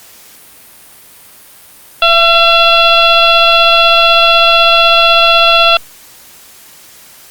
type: tone with frequency modulation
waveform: sine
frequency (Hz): 2032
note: B6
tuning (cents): +49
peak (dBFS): -4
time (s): 2.02-5.77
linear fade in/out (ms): 2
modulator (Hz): 680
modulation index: 2.5
effects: white hiss -38 dBFS RMS until 7.3 s + Opus 48 kbps